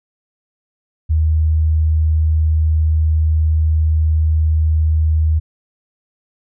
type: tone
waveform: sine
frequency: 78.5 Hz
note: D#2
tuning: 16 cents sharp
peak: -11 dBFS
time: 1.09-5.4 s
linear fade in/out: 20 ms
effects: none